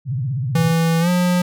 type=tone with vibrato; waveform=sine; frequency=129.8 Hz; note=C3; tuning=13 cents flat; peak=-19 dBFS; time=0.05-0.74 s; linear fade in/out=50 ms; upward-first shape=triangle; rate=16 Hz; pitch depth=270 cents each way
type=tone with pitch glide; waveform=square; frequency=164.81 to 178.69 Hz; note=E3 to F3; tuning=0 to +40 cents; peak=-15 dBFS; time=0.55-1.42 s; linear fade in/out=5 ms; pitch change=+140 cents; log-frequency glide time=1-1.09 s
effects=none